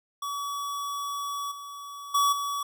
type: tone with level steps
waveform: square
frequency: 1137 Hz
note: C#6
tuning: 44 cents sharp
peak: -31 / -39 / -21 / -29 dBFS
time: 0.22-2.63 s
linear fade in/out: 5 ms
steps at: 1.51 / 2.14 / 2.32 s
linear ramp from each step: 10 ms
effects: none